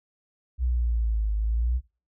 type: exponential two-way sweep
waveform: sine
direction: down then up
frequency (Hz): 62.9 to 51.91 to 62.9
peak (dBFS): -22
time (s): 0.58-1.81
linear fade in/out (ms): 50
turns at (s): 1.34
effects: noise-tail reverb RT60 0.3 s tail -17 dB re dry